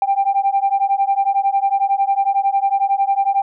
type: beating tone pair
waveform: sine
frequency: 784 / 795 Hz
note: G5 / G5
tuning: 0 / +24 cents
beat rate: 11 Hz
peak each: -16 dBFS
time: 0.02-3.42 s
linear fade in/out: 2 ms
effects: tanh soft clip ceiling -8 dBFS